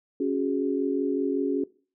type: chord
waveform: sine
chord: C# suspended fourth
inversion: none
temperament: equal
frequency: 277.2 / 370 / 415.3 Hz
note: C#4 / F#4 / G#4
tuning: 0 / 0 / 0 cents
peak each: -26 / -28 / -29 dBFS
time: 0.2-1.64 s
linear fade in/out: 5 ms
effects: noise-tail reverb RT60 0.4 s tail -21 dB re dry